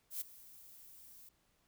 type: noise with ADSR envelope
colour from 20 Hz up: violet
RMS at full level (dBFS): -38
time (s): 0.1-1.29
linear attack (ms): 110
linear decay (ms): 13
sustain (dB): -19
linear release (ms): 4
effects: pink hiss -75 dBFS RMS until 1.67 s